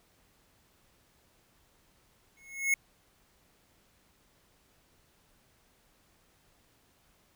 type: tone with exponential growth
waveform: square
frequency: 2180 Hz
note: C#7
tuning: 29 cents flat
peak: -22 dBFS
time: 2.37-2.74 s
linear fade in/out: 2 ms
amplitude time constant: 80 ms
effects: pink hiss -67 dBFS RMS until 7.35 s